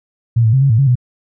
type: tone with pitch steps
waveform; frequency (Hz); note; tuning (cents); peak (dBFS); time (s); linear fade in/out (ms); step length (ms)
sine; 116.3 / 110.6 / 133 / 138.2 / 111.1 / 138.4 / 123.8; A#2 / A2 / C3 / C#3 / A2 / C#3 / B2; -4 / +9 / +29 / -5 / +17 / -2 / +5; -8; 0.36-0.955; 10; 85
effects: none